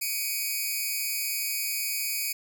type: tone pair together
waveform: 5% pulse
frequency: 2267 / 2489 Hz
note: C#7 / D#7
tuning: +38 / 0 cents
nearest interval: major second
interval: 162 cents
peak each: -21 dBFS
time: 0.01-2.33 s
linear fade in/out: 10 ms
effects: none